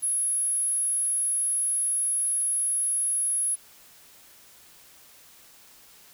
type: tone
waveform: sine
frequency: 10740 Hz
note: E9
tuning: 31 cents sharp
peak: -23 dBFS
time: 0.02-3.56 s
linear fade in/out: 20 ms
effects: white hiss -53 dBFS RMS until 6.13 s